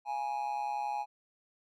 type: tone with amplitude modulation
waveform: triangle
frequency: 830.6 Hz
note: G#5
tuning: in tune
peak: -27 dBFS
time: 0.05-1.06 s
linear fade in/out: 50 ms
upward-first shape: sine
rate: 131 Hz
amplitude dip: 70%
effects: none